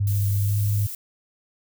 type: tone with pitch glide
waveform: sine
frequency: 100.7 to 102.99 Hz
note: G2 to G#2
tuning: +47 to -14 cents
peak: -19 dBFS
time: 0-0.87 s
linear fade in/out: 10 ms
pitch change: +39 cents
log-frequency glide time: 0.41-0.6 s
type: noise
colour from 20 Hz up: violet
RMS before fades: -34 dBFS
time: 0.07-0.95 s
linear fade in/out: 2 ms
effects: none